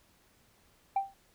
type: tone with exponential decay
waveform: sine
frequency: 784 Hz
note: G5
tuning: in tune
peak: -21 dBFS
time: 0.96-1.14 s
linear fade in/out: 5 ms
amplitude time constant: 38 ms
effects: tanh soft clip ceiling -22 dBFS + pink hiss -66 dBFS RMS until 1.34 s